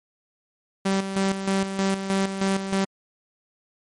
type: tone with tremolo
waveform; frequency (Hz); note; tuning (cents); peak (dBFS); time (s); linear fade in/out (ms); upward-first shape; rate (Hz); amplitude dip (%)
sawtooth; 193.9; G3; -19; -16; 0.85-2.85; 10; square; 3.2; 60
effects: MP3 48 kbps